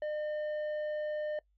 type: tone with tanh clipping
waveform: sine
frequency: 605 Hz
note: D#5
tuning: 49 cents flat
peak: -34 dBFS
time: 0.02-1.39 s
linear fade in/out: 2 ms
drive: 7 dB
effects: noise-tail reverb RT60 0.1 s tail -22 dB re dry + added 50 Hz sine -69 dBFS peak until 1.57 s